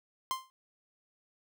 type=tone with exponential decay; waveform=45% pulse; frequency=1046.5 Hz; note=C6; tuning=in tune; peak=-27 dBFS; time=0.31-0.5 s; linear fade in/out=0 ms; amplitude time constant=40 ms; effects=none